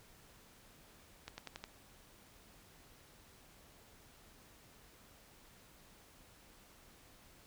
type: accelerating click train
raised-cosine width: 0.2 ms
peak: -27 dBFS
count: 5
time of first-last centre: 1.28-1.64 s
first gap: 100 ms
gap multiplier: 0.93
effects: pink hiss -62 dBFS RMS until 7.46 s